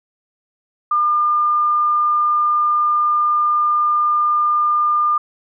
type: tone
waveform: sine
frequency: 1204 Hz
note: D6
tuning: 43 cents sharp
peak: -13 dBFS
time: 0.91-5.18 s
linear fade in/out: 5 ms
effects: none